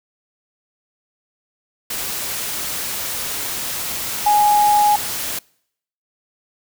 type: tone in noise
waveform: sine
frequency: 832 Hz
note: G#5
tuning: 3 cents sharp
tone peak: -11 dBFS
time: 4.26-4.96 s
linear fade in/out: 5 ms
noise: white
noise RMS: -25 dBFS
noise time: 1.9-5.39 s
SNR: +11 dB
effects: noise-tail reverb RT60 0.7 s tail -26 dB re dry